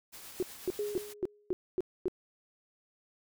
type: noise with tremolo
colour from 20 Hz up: white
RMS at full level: -47 dBFS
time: 0.12-1.14 s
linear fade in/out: 20 ms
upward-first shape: triangle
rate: 8.2 Hz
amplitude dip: 35%
type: tone bursts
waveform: sine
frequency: 367.6 Hz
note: F#4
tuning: 11 cents flat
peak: -27 dBFS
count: 7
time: 0.4-2.082 s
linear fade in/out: 0 ms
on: 26 ms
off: 250 ms
type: tone with exponential decay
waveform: sine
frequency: 415.3 Hz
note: G#4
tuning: in tune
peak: -29 dBFS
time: 0.79-1.53 s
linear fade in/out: 2 ms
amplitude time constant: 160 ms
effects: none